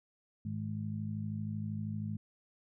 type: harmonic tone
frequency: 52.8 Hz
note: G#1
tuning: 29 cents sharp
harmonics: 2 / 3 / 4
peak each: -38 / -42 / -39 dBFS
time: 0.45-2.17 s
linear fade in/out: 5 ms
effects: none